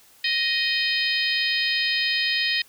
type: harmonic tone with a mistuned harmonic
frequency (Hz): 623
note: D#5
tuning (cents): +2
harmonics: 3 / 4 / 5 / 6 / 7 / 8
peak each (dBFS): -26 / -27 / -28 / -29 / -29 / -30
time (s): 0.24-2.62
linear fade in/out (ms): 5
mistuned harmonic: 7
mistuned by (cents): -48
effects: white hiss -54 dBFS RMS until 2.68 s

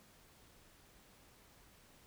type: silence
effects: pink hiss -64 dBFS RMS until 2.06 s

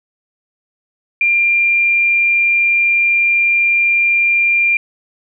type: tone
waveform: sine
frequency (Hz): 2388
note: D7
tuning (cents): +28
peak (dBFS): -10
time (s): 1.21-4.77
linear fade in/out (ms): 2
effects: none

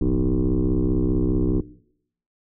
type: tone with frequency modulation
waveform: sine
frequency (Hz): 170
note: F3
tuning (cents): -46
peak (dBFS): -16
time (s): 0.01-1.61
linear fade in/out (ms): 5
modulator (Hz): 64.9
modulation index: 3.1
effects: noise-tail reverb RT60 0.7 s tail -20 dB re dry + tanh soft clip ceiling -14 dBFS

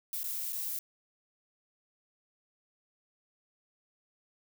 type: noise with dropouts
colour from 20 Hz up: violet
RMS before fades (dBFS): -36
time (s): 0.13-0.79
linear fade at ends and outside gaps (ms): 1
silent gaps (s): 0.232-0.241 / 0.524-0.529
effects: none

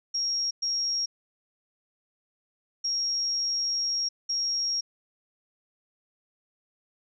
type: tone bursts at uneven times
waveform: sine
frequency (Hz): 5588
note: F8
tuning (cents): 0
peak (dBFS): -25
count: 4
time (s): 0.14-0.51 / 0.62-1.06 / 2.84-4.09 / 4.29-4.81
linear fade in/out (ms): 10
effects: none

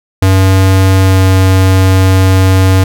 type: tone with pitch glide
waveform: square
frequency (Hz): 95.2 to 94.49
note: F#2 to F#2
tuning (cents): +50 to +37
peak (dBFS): -5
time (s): 0.22-2.84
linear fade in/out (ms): 5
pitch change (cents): -13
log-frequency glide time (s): 1.01-1.21
effects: none

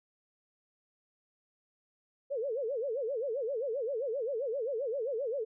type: tone with vibrato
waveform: sine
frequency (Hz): 500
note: B4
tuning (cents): +21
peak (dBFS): -31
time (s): 2.3-5.45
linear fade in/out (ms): 20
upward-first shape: sine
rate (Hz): 7.6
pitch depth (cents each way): 250
effects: none

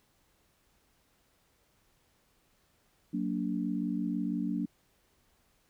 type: chord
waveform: sine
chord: Gb augmented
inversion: none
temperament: just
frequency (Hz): 185 / 231.2 / 289.1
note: Gb3 / Bb3 / D4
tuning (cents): 0 / -14 / -27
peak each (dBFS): -34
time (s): 3.13-4.66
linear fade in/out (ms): 10
effects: pink hiss -70 dBFS RMS until 5.69 s

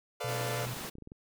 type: chord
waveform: sawtooth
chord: B half-diminished seventh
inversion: third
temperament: equal with one note detuned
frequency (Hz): 440 / 500.8 / 587.3 / 698.5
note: A4 / B4 / D5 / F5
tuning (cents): 0 / +24 / 0 / 0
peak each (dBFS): -36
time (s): 0.2-0.66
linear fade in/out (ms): 10
type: tone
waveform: sine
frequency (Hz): 122.5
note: B2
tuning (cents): -14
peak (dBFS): -36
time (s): 0.24-0.74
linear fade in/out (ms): 5
type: high-pass noise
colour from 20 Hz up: pink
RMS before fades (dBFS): -41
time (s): 0.28-0.9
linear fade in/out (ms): 10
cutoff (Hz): 180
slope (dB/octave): 12
type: clicks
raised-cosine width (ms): 3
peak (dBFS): -34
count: 10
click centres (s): 0.668 / 0.738 / 0.768 / 0.811 / 0.848 / 0.954 / 0.984 / 1.023 / 1.074 / 1.119
effects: none

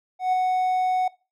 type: tone with ADSR envelope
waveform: triangle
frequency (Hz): 740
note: F#5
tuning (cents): 0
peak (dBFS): -14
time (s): 0.19-1.08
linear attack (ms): 140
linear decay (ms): 4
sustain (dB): -3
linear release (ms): 5
effects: noise-tail reverb RT60 0.3 s tail -22 dB re dry + tanh soft clip ceiling -11 dBFS

